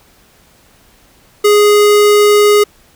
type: tone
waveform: square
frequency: 415.1 Hz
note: G#4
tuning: 1 cent flat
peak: -6 dBFS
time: 1.44-2.64 s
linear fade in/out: 10 ms
effects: pink hiss -48 dBFS RMS until 2.95 s

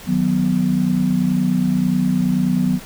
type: chord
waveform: sine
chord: B major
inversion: first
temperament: equal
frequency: 155.56 / 185 / 246.9 Hz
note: D#3 / F#3 / B3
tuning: 0 / 0 / 0 cents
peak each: -23 / -17 / -19 dBFS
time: 0.06-2.8 s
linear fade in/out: 50 ms
effects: pink hiss -38 dBFS RMS until 2.85 s

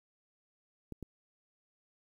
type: clicks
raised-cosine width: 3 ms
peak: -29 dBFS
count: 2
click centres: 0.923 / 1.027 s
effects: 10-bit

